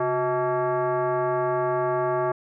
sine tone with frequency modulation, 136.1 Hz, C#3, 31 cents flat, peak -21 dBFS, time 0-2.32 s, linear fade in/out 5 ms, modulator 503 Hz, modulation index 2, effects none

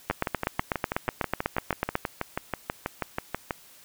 two click trains, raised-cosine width 0.5 ms, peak -12 / -9 dBFS, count 22 / 16, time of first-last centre 0.11-3.508 / 0.1-1.954 s, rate 6.18 / 8.09 Hz, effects white hiss -53 dBFS RMS until 3.84 s

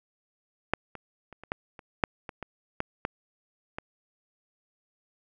clicks, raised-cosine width 0.5 ms, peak -8 / -25 / -30 / -29 / -14 / -29 / -6 / -22 / -21 / -13 / -13 / -19 dBFS, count 12, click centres 0.736 / 0.953 / 1.327 / 1.436 / 1.519 / 1.792 / 2.038 / 2.292 / 2.427 / 2.804 / 3.051 / 3.785 s, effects none

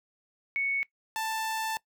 sine / sawtooth tone pair in turn, 2217 / 884.4 Hz, C#7 / A5, 0 / +9 cents, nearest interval octave + major third, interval 1591 cents, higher first, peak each -26 / -26 dBFS, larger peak neither, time 0.56-0.83 / 1.16-1.77 s, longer second, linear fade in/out 0 ms, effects noise-tail reverb RT60 0.1 s tail -21 dB re dry

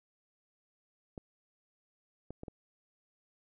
clicks, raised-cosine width 2 ms, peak -29 dBFS, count 4, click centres 1.178 / 2.306 / 2.434 / 2.482 s, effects none

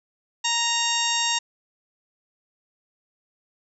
harmonic tone with a mistuned harmonic, 932.3 Hz, A#5, in tune, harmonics 1 / 2 / 3 / 4 / 5 / 6 / 7 / 8, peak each -28 / -31 / -28 / -27 / -35 / -29 / -32 / -30 dBFS, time 0.44-1.39 s, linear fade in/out 10 ms, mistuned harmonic 5, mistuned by -25 cents, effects none

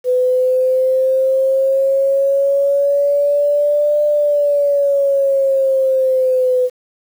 sine exponential two-way sweep, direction up then down, 501 to 594 to 501 Hz, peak -11 dBFS, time 0.04-6.7 s, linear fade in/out 50 ms, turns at 4.04 s, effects 7-bit

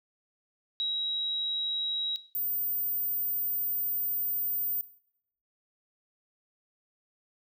sine tone pair in turn, 3848 / 14688 Hz, B7 / A#9, -46 / -27 cents, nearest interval octave + major seventh, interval 2319 cents, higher second, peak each -27 / -28 dBFS, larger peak first, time 0.8-2.16 / 2.35-4.81 s, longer second, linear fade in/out 0 ms, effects noise-tail reverb RT60 0.7 s tail -19 dB re dry

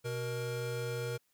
square tone pair together, 124.5 / 471.5 Hz, B2 / A#4, +14 / +20 cents, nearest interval octave + major seventh, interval 2306 cents, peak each -38 / -38 dBFS, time 0.04-1.18 s, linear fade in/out 20 ms, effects white hiss -75 dBFS RMS until 1.33 s

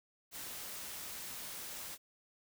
white noise, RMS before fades -45 dBFS, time 0.31-1.98 s, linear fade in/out 50 ms, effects none

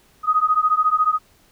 sine beating tone pair, 1244.5 / 1258.5 Hz, D#6 / D#6, 0 / +19 cents, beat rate 14 Hz, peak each -18 / -18 dBFS, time 0.23-1.19 s, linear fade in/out 50 ms, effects pink hiss -56 dBFS RMS until 1.51 s

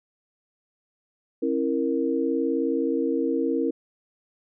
sine chord, A# diminished, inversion first, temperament equal with one note detuned, 270.4 / 329.6 / 466.2 Hz, C#4 / E4 / A#4, -43 / 0 / 0 cents, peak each -26 dBFS, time 1.42-3.71 s, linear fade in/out 10 ms, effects none

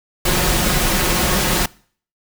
pink noise with comb filter, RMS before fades -17 dBFS, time 0.25-1.66 s, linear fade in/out 5 ms, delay 5.5 ms, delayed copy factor +0.5, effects noise-tail reverb RT60 0.5 s tail -23 dB re dry

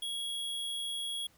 square tone, 3322 Hz, G#7, in tune, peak -35 dBFS, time 0.02-1.27 s, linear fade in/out 5 ms, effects pink hiss -65 dBFS RMS until 1.37 s

